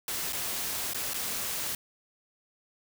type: noise with dropouts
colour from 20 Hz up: white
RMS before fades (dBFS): -33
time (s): 0.08-1.75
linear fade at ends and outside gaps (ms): 2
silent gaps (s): 0.325-0.33 / 0.935-0.945 / 1.135-1.142
effects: none